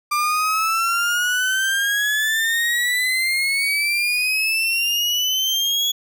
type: exponential sweep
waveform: 35% pulse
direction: up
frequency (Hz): 1185 to 3379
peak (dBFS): -16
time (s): 0.11-5.92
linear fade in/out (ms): 10
effects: none